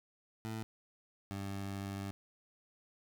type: tone pair in turn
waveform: 20% pulse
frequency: 110.6 / 98.53 Hz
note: A2 / G2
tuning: +9 / +9 cents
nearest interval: major second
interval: 200 cents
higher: first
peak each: -34 / -34 dBFS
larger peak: neither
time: 0.45-0.63 / 1.31-2.11 s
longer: second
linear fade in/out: 0 ms
effects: 12-bit